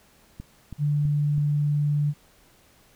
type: click train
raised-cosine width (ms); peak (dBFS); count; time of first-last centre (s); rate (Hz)
5; -24; 4; 0.4-1.38; 3.06
type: tone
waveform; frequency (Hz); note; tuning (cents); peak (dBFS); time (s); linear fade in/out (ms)
sine; 146.83; D3; 0; -20; 0.78-2.14; 50
effects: pink hiss -58 dBFS RMS until 2.95 s